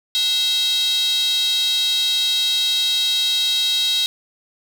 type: tone with high-pass filter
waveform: square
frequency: 293.7 Hz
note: D4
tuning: in tune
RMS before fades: -19 dBFS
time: 0.15-4.06 s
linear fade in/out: 0 ms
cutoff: 3700 Hz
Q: 9.6
effects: none